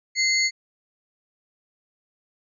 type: tone cluster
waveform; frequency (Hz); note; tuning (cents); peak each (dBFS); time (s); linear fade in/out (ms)
sine; 2073 / 4415 / 6680; C7 / C#8 / G#8; -17 / -8 / +9; -21 / -23 / -28; 0.15-0.51; 50
effects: none